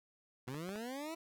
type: linear sweep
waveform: 20% pulse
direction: up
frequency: 119.2 to 334.4 Hz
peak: -36 dBFS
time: 0.47-1.15 s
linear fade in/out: 10 ms
type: clicks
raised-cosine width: 0.5 ms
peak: -32 dBFS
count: 4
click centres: 0.485 / 0.544 / 0.691 / 0.758 s
effects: none